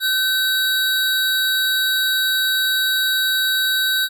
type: tone pair together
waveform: square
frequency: 1531 / 3840 Hz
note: G6 / B7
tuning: -41 / -49 cents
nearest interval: octave + major third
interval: 1592 cents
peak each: -20 dBFS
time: 0-4.09 s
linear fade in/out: 50 ms
effects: none